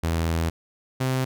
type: tone pair in turn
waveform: sawtooth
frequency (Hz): 82.41 / 130.14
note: E2 / C3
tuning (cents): 0 / -9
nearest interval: minor sixth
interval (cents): 791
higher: second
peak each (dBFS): -18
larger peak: neither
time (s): 0.03-0.5 / 1-1.25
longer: first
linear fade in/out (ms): 10
effects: none